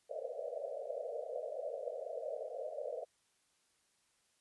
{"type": "band-pass noise", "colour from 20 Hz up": "pink", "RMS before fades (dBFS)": -42, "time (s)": [0.09, 3.05], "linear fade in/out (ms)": 20, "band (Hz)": [470, 670], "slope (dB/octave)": 96, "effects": ["white hiss -75 dBFS RMS until 4.4 s", "resampled to 24000 Hz"]}